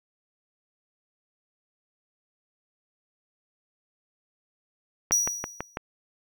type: click train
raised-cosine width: 0.5 ms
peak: -14 dBFS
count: 5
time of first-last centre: 5.11-5.771 s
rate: 6.05 Hz
type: tone with exponential decay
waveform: square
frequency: 5800 Hz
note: F#8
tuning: 35 cents flat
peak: -18 dBFS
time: 5.12-5.77 s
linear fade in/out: 0 ms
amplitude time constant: 140 ms
effects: none